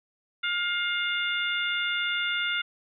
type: harmonic tone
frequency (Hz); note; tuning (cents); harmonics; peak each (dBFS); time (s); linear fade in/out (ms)
707; F5; +21; 2 / 3 / 4 / 5; -29 / -31 / -32 / -33; 0.43-2.62; 10
effects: none